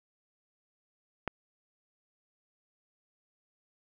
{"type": "click", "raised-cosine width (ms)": 0.5, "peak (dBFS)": -16, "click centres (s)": 1.277, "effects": []}